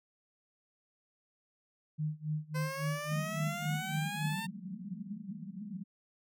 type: tone with tremolo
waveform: sine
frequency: 153.2 Hz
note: D#3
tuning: 27 cents flat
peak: -30 dBFS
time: 1.98-4.48 s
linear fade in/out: 20 ms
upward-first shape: sine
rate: 3.6 Hz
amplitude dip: 95%
type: exponential sweep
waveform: 15% pulse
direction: up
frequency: 510 to 911 Hz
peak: -31 dBFS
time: 2.54-4.47 s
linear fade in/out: 20 ms
type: band-pass noise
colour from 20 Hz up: pink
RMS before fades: -43 dBFS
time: 3.11-5.84 s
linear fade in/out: 10 ms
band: 170 to 220 Hz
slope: 96 dB/octave
effects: none